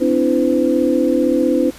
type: tone cluster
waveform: sine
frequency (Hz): 256.9 / 292.4 / 334.1 / 509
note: C4 / D4 / E4 / C5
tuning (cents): -32 / -7 / +23 / -48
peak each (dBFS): -18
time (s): 0-1.71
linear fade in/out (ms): 20
effects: pink hiss -39 dBFS RMS until 1.78 s + resampled to 32000 Hz